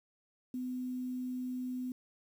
sine tone with quantisation, 252.5 Hz, B3, 39 cents sharp, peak -35 dBFS, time 0.54-1.92 s, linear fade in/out 2 ms, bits 10, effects none

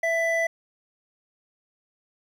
triangle tone pair together, 663 / 1988.6 Hz, E5 / B6, +10 / +11 cents, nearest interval octave + perfect fifth, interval 1901 cents, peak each -22 dBFS, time 0.03-0.47 s, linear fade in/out 5 ms, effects 10-bit

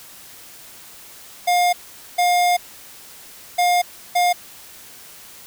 square tone bursts at uneven times, 710 Hz, F5, 28 cents sharp, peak -15 dBFS, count 4, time 1.47-1.73 / 2.18-2.57 / 3.58-3.82 / 4.15-4.33 s, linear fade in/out 10 ms, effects white hiss -42 dBFS RMS until 5.46 s

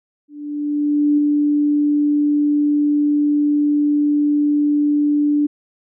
sine tone with ADSR envelope, 293.7 Hz, D4, in tune, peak -11 dBFS, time 0.28-5.47 s, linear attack 900 ms, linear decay 6 ms, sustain -2 dB, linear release 12 ms, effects none

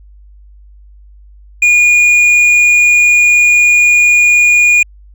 triangle tone with hard clipping, 2439 Hz, D#7, 35 cents flat, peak -6 dBFS, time 1.62-4.83 s, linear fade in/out 5 ms, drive 8 dB, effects added 50 Hz sine -36 dBFS peak until 5.14 s

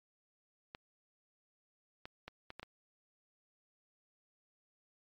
clicks, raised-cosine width 0.3 ms, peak -29 dBFS, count 6, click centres 0.749 / 2.055 / 2.28 / 2.504 / 2.596 / 2.63 s, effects MP3 64 kbps

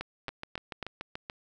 two click trains, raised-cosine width 0.3 ms, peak -19 / -21 dBFS, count 4 / 8, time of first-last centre 0.01-0.827 / 0.29-1.299 s, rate 3.67 / 6.94 Hz, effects none

